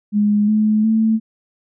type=tone with pitch steps; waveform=sine; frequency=207.7 / 214.4 / 221.3 Hz; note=G#3 / A3 / A3; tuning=0 / -45 / +10 cents; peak=-12 dBFS; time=0.12-1.2 s; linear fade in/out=50 ms; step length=360 ms; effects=none